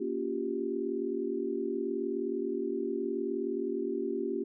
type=chord; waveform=sine; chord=G half-diminished seventh; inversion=first; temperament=just; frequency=235.2 / 282.2 / 352.8 / 392 Hz; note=Bb3 / Db4 / F4 / G4; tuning=+16 / +31 / +18 / 0 cents; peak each=-38 / -37 / -35 / -34 dBFS; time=0-4.44 s; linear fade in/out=10 ms; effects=none